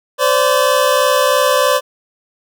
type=tone pair together; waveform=25% pulse; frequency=514.9 / 578 Hz; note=C5 / D5; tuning=-28 / -28 cents; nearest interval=major second; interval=200 cents; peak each=-10 dBFS; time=0.18-1.81 s; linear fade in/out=50 ms; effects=none